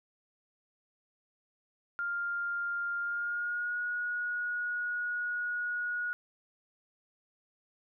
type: tone with pitch glide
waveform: sine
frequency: 1400 to 1451 Hz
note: F6 to F#6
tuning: +4 to -34 cents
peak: -31 dBFS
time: 1.99-6.13 s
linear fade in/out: 0 ms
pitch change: +62 cents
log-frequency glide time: 3-3.79 s
effects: none